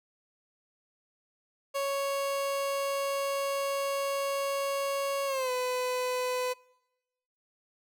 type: tone with pitch glide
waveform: 30% pulse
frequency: 554.4 to 502.5 Hz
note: C#5 to B4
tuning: 0 to +30 cents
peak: -26 dBFS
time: 1.74-6.54 s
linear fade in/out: 20 ms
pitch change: -170 cents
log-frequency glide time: 5.26-5.51 s
effects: noise-tail reverb RT60 1.0 s tail -26 dB re dry